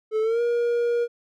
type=tone with pitch glide; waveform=triangle; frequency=435.4 to 474.8 Hz; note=A4 to A#4; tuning=-18 to +32 cents; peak=-18 dBFS; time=0.11-1.08 s; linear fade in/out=50 ms; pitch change=+150 cents; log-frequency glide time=0.21-0.41 s; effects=none